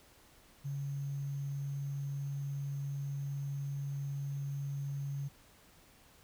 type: tone with sample-and-hold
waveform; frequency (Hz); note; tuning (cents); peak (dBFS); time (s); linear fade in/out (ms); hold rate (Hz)
sine; 140; C#3; +18; -35; 0.64-5.29; 20; 6300
effects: pink hiss -62 dBFS RMS until 6.23 s